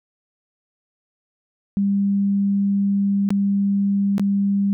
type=tone with dropouts; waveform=sine; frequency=199.2 Hz; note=G3; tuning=28 cents sharp; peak=-16 dBFS; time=1.77-4.73 s; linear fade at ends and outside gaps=0 ms; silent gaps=3.29-3.305 / 4.181-4.196 s; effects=none